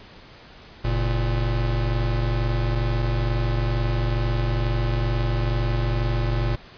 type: tone pair together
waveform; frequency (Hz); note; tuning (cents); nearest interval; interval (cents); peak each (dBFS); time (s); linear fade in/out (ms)
square; 46.25 / 116.54; F#1 / A#2; 0 / 0; octave + major third; 1600; -24; 0.84-6.56; 10
effects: pink hiss -46 dBFS RMS until 6.77 s + resampled to 11025 Hz